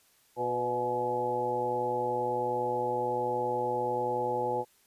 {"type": "harmonic tone with a mistuned harmonic", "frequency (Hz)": 121.3, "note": "B2", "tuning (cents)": -31, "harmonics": [1, 2, 3, 4, 5, 6, 7], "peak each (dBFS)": [-43, -43, -36, -32, -40, -41, -31], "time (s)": [0.36, 4.65], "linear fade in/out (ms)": 50, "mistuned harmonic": 4, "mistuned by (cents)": 39, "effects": ["white hiss -65 dBFS RMS until 4.86 s", "resampled to 32000 Hz"]}